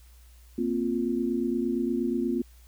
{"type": "chord", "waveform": "sine", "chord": "Bb suspended second", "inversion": "none", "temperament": "equal", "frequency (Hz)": [233.1, 261.6, 349.2], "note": ["Bb3", "C4", "F4"], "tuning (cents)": [0, 0, 0], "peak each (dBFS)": -29, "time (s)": [0.58, 2.42], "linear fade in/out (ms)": 5, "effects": ["added 60 Hz sine -50 dBFS peak until 2.67 s", "white hiss -61 dBFS RMS until 2.67 s"]}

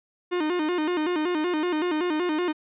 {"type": "tone with vibrato", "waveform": "45% pulse", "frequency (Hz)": 330.9, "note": "E4", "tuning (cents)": 7, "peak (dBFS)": -23, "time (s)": [0.31, 2.53], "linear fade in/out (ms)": 20, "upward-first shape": "square", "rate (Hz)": 5.3, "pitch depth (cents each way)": 130, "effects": ["resampled to 8000 Hz"]}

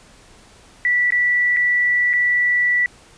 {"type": "tone with dropouts", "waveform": "sine", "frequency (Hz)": 1959, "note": "B6", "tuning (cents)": -15, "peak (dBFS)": -14, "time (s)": [0.85, 2.86], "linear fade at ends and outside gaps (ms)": 1, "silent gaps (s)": [[1.105, 1.122], [1.565, 1.569], [2.132, 2.136]], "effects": ["pink hiss -48 dBFS RMS until 3.17 s", "resampled to 22050 Hz"]}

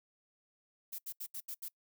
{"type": "noise bursts", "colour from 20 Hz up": "violet", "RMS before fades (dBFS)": -42, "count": 6, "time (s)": [0.92, 1.686], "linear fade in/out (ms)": 10, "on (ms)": 66, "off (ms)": 74, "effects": ["noise-tail reverb RT60 0.1 s tail -24 dB re dry"]}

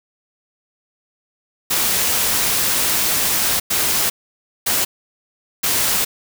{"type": "noise bursts at uneven times", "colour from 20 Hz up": "white", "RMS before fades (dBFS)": -18, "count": 4, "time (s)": [[1.7, 3.6], [3.7, 4.1], [4.66, 4.85], [5.63, 6.05]], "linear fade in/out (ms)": 10, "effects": []}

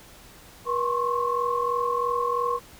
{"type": "tone cluster", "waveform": "sine", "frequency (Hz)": [481.1, 1057, 1100], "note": ["B4", "C6", "C#6"], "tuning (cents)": [-45, 17, -14], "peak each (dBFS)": -27, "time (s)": [0.65, 2.6], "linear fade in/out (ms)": 50, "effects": ["pink hiss -49 dBFS RMS until 2.79 s"]}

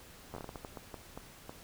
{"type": "slowing click train", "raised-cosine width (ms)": 1, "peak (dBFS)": -28, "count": 13, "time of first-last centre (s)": [0.34, 1.495], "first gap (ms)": 10, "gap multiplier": 1.37, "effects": ["pink hiss -54 dBFS RMS until 1.63 s"]}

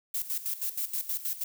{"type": "noise with tremolo", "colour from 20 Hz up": "violet", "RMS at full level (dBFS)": -31, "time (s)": [0.14, 1.44], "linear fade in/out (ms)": 5, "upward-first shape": "square", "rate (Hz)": 6.3, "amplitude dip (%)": 75, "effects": []}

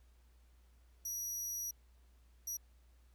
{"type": "tone bursts at uneven times", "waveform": "sawtooth", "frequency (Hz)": 5800, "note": "F#8", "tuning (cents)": -35, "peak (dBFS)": -36, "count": 2, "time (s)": [[1.05, 1.71], [2.47, 2.57]], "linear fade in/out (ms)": 5, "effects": ["added 60 Hz sine -62 dBFS peak until 3.14 s", "pink hiss -75 dBFS RMS until 3.14 s"]}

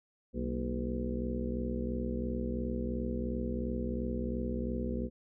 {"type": "harmonic tone with a mistuned harmonic", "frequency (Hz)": 62.9, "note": "B1", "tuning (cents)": 32, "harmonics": [1, 2, 3, 4, 5, 6, 7, 8], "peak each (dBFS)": [-37, -44, -41, -36, -45, -42, -46, -42], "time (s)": [0.33, 5.1], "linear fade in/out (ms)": 50, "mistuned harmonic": 4, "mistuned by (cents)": -120, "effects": []}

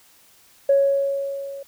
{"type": "tone with level ramp", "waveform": "sine", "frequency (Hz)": 554.4, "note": "C#5", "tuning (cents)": 0, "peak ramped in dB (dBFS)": [-11, -32], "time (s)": [0.69, 1.63], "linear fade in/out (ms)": 5, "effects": ["tanh soft clip ceiling -8 dBFS", "white hiss -54 dBFS RMS until 1.67 s"]}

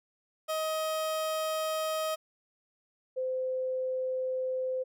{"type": "tone pair in turn", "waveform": ["30% pulse", "sine"], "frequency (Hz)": [630, 515.4], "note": ["D#5", "C5"], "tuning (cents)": [21, -26], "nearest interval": "minor third", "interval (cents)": 347, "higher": "first", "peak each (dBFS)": [-27, -29], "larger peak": "first", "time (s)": [[0.48, 2.16], [3.16, 4.84]], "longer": "neither", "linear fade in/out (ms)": 20, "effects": []}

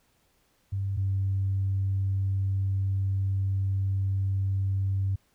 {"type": "tone pair in turn", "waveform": "sine", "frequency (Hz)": [98, 96.93], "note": ["G2", "G2"], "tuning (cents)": [0, -19], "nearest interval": "unison", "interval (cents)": 19, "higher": "first", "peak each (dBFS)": [-26, -23], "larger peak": "second", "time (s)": [[0.72, 0.97], [0.97, 5.16]], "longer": "second", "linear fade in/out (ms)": 10, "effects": ["tanh soft clip ceiling -19 dBFS", "pink hiss -68 dBFS RMS until 5.34 s"]}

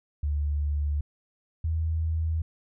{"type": "tone pair in turn", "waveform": "sine", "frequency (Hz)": [73.2, 80.52], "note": ["D2", "E2"], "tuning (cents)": [-5, -40], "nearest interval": "major second", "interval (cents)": 165, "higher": "second", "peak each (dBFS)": -24, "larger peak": "neither", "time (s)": [[0.23, 1.01], [1.64, 2.42]], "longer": "neither", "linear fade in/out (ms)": 5, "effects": []}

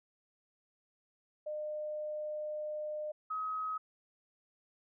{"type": "tone pair in turn", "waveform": "sine", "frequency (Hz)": [606, 1269.7], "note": ["D#5", "D#6"], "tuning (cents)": [-46, 35], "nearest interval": "octave + minor second", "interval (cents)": 1281, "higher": "second", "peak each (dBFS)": [-36, -34], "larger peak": "second", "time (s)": [[1.46, 3.12], [3.3, 3.78]], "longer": "first", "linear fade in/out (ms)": 10, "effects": []}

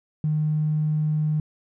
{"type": "tone", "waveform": "triangle", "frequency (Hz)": 153.2, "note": "D#3", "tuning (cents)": -27, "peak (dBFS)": -16, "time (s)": [0.24, 1.4], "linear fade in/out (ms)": 2, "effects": ["tanh soft clip ceiling -18 dBFS"]}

